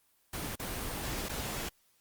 pink noise with dropouts, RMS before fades -37 dBFS, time 0.33-1.69 s, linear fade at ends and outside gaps 5 ms, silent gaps 0.556-0.595 / 1.287-1.294 s, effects white hiss -70 dBFS RMS until 2 s + Opus 24 kbps

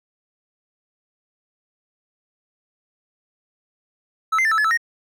triangle tone with pitch steps, 1306 / 2080 / 1776 / 1314 / 1714 / 1316 / 1867 Hz, E6 / C7 / A6 / E6 / A6 / E6 / A#6, -17 / -11 / +16 / -6 / -46 / -3 / +2 cents, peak -14 dBFS, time 4.32-4.775 s, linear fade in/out 10 ms, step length 65 ms, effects none

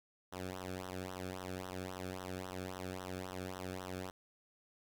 sawtooth tone with flanger, 92.5 Hz, F#2, in tune, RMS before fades -44 dBFS, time 0.32-4.11 s, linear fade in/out 10 ms, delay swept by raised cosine 0.42 to 1.04 ms, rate 3.7 Hz, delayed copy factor -1, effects none

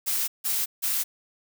blue noise bursts, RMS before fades -26 dBFS, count 3, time 0.06-1.04 s, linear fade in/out 20 ms, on 220 ms, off 160 ms, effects none

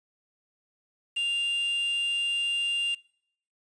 triangle tone with quantisation, 2794 Hz, F7, in tune, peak -24 dBFS, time 1.16-2.95 s, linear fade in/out 10 ms, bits 7, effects noise-tail reverb RT60 0.7 s tail -25 dB re dry + resampled to 22050 Hz

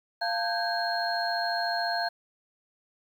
sine tone cluster, 694 / 893 / 1537 / 1631 / 4246 Hz, F5 / A5 / G6 / G#6 / C8, -11 / +25 / -35 / -32 / +25 cents, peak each -29 / -35 / -36 / -34 / -33 dBFS, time 0.21-2.09 s, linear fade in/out 10 ms, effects 9-bit

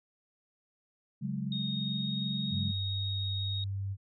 sine chord, C# suspended fourth, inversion none, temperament equal, 138.59 / 185 / 207.7 Hz, C#3 / F#3 / G#3, 0 / 0 / 0 cents, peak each -36 / -37 / -36 dBFS, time 1.21-2.72 s, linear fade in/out 20 ms
sine tone with pitch glide, 3721 to 3751 Hz, A#7 to A#7, -4 to +10 cents, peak -35 dBFS, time 1.52-3.64 s, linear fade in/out 2 ms, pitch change +14 cents, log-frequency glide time 1.69-2.55 s
sine tone, 98 Hz, G2, in tune, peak -32 dBFS, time 2.5-3.97 s, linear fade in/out 50 ms
effects none

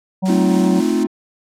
harmonic tone, 188.2 Hz, F#3, 30 cents sharp, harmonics 1 / 3 / 4 / 5, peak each -15 / -28 / -30 / -33 dBFS, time 0.22-0.81 s, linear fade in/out 20 ms
white noise with tremolo, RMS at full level -30 dBFS, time 0.25-1.04 s, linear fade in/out 10 ms, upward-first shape sine, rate 3.8 Hz, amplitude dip 25%
triangle chord, F dominant seventh, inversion first, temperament equal, 220 / 261.6 / 311.1 / 349.2 Hz, A3 / C4 / Eb4 / F4, 0 / 0 / 0 / 0 cents, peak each -18 dBFS, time 0.28-1.07 s, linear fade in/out 10 ms
effects low-pass 8000 Hz 12 dB/octave

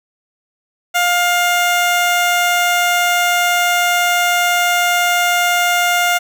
15% pulse tone, 706 Hz, F5, 19 cents sharp, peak -6 dBFS, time 0.94-6.19 s, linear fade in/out 20 ms, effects none

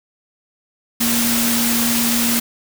sine tone in noise, 234.4 Hz, A#3, 10 cents sharp, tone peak -19 dBFS, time 1-2.4 s, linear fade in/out 10 ms, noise white, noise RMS -19 dBFS, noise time 1-2.4 s, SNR -3 dB, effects none

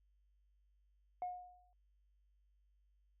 sine tone with exponential decay, 721 Hz, F#5, 45 cents flat, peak -35 dBFS, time 1.22-1.73 s, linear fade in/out 1 ms, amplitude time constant 110 ms, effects tanh soft clip ceiling -34 dBFS + added 50 Hz sine -70 dBFS peak until 3.2 s

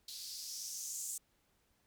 violet noise with band-pass filter sweep, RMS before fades -44 dBFS, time 0.08-1.18 s, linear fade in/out 5 ms, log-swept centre 4200 to 7600 Hz, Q 4.1, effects pink hiss -75 dBFS RMS until 1.86 s

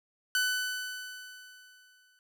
sawtooth tone with exponential decay, 1500 Hz, F#6, 23 cents sharp, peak -21 dBFS, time 0.35-2.19 s, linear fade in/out 1 ms, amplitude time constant 400 ms, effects none

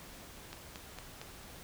click train, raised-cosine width 0.2 ms, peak -26 dBFS, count 4, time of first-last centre 0.53-1.215 s, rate 4.38 Hz, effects pink hiss -51 dBFS RMS until 1.63 s

